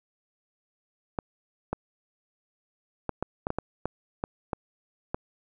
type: clicks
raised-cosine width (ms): 1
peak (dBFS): -14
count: 11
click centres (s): 1.188 / 1.73 / 3.093 / 3.226 / 3.469 / 3.504 / 3.586 / 3.856 / 4.239 / 4.532 / 5.145
effects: none